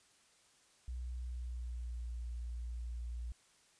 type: tone with pitch glide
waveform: sine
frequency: 61.74 to 59.26 Hz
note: B1 to A#1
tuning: 0 to +29 cents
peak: -39 dBFS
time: 0.88-3.32 s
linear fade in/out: 0 ms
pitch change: -71 cents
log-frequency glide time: 1.18-2.11 s
effects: white hiss -68 dBFS RMS until 3.79 s + resampled to 22050 Hz